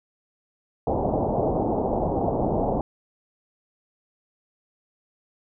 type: low-pass noise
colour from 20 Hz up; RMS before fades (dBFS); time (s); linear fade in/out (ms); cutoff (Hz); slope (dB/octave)
white; -24; 0.87-2.81; 2; 820; 48
effects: none